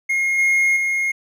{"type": "tone with level steps", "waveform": "triangle", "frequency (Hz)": 2146, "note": "C7", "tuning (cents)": 43, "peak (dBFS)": [-15, -12, -16], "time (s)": [0.09, 1.12], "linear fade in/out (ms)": 10, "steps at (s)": [0.38, 0.76], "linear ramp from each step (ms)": 10, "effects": []}